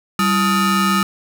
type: ring-modulated tone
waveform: 40% pulse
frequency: 531 Hz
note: C5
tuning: 25 cents sharp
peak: -10 dBFS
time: 0.19-1.03 s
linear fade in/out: 2 ms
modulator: 725 Hz
effects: none